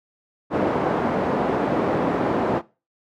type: band-pass noise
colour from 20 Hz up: pink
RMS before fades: -22 dBFS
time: 0.5-2.62 s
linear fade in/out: 50 ms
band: 240 to 840 Hz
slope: 12 dB/octave
effects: noise-tail reverb RT60 0.3 s tail -20 dB re dry